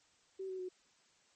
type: tone with pitch steps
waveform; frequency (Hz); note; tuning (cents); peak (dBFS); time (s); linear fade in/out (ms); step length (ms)
sine; 382.5 / 374.8 / 367.3; G4 / F#4 / F#4; -42 / +22 / -13; -39; 0.39-0.69; 10; 100
effects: white hiss -70 dBFS RMS until 1.35 s + MP3 32 kbps